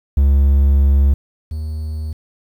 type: tone pair in turn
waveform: triangle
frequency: 69.3 / 77.45 Hz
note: C#2 / D#2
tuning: 0 / -7 cents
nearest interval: major second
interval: 193 cents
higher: second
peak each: -7 / -19 dBFS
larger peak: first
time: 0.17-1.14 / 1.51-2.13 s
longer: first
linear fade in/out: 5 ms
effects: 8-bit